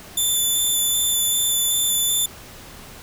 10% pulse tone with vibrato, 3520 Hz, A7, in tune, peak -11 dBFS, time 0.17-2.26 s, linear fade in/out 5 ms, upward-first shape square, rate 2.6 Hz, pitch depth 8 cents each way, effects pink hiss -41 dBFS RMS until 3.02 s

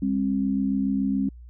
sine tone pair together, 200.5 / 267.6 Hz, G3 / C4, +39 / +39 cents, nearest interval perfect fourth, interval 500 cents, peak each -24 dBFS, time 0.02-1.29 s, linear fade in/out 5 ms, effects added 60 Hz sine -41 dBFS peak until 1.49 s

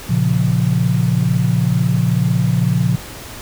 sine chord, Bb minor, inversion none, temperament equal, 116.54 / 138.59 / 174.61 Hz, Bb2 / Db3 / F3, 0 / 0 / 0 cents, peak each -17 dBFS, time 0.09-2.96 s, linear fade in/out 10 ms, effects pink hiss -33 dBFS RMS until 3.41 s

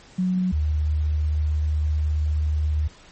sine tone pair in turn, 183.6 / 76.04 Hz, F#3 / D#2, -13 / -39 cents, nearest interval octave + minor third, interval 1526 cents, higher first, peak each -19 dBFS, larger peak neither, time 0.18-0.52 / 0.52-2.88 s, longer second, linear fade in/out 10 ms, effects pink hiss -49 dBFS RMS until 3.11 s + MP3 32 kbps

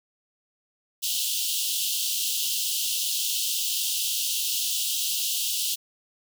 pink high-pass noise, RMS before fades -27 dBFS, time 1.02-5.76 s, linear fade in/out 20 ms, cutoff 2800 Hz, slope 96 dB/octave, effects none

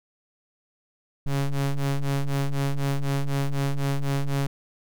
square ring-modulated tone, 69.3 Hz, C#2, in tune, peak -20 dBFS, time 1.26-4.47 s, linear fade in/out 5 ms, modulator 71.3 Hz, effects none

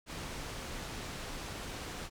pink low-pass noise, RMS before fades -42 dBFS, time 0.06-2.1 s, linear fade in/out 50 ms, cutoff 7800 Hz, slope 12 dB/octave, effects none

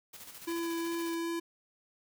white noise with tremolo, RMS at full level -47 dBFS, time 0.13-1.15 s, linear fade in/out 10 ms, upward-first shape square, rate 14 Hz, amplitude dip 50%
square tone with vibrato, 335 Hz, E4, 28 cents sharp, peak -33 dBFS, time 0.47-1.4 s, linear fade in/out 10 ms, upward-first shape sine, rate 2.6 Hz, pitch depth 9 cents each way
effects none

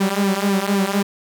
sawtooth tone with flanger, 197.5 Hz, G3, 13 cents sharp, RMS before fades -19 dBFS, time 0-1.03 s, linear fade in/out 10 ms, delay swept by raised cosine 1.4 to 5.6 ms, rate 3.9 Hz, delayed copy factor -0.8, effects none

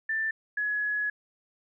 sine tone pair in turn, 1774 / 1687.1 Hz, A6 / G#6, +14 / +27 cents, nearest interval minor second, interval 87 cents, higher first, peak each -26 / -26 dBFS, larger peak neither, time 0.09-0.31 / 0.57-1.1 s, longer second, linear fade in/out 5 ms, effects none

